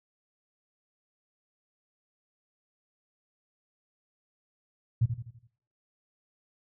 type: tone with echo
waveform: sine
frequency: 116.54 Hz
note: A#2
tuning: in tune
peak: -20 dBFS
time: 5.01-5.06 s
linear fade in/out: 10 ms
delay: 83 ms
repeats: 5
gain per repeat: -7 dB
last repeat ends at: 5.475 s
effects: noise-tail reverb RT60 0.5 s tail -18 dB re dry